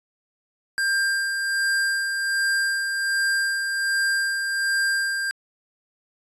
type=tone with tremolo; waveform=square; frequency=1593 Hz; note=G6; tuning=27 cents sharp; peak=-20 dBFS; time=0.78-5.31 s; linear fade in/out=0 ms; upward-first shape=sine; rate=1.3 Hz; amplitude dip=40%; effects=resampled to 24000 Hz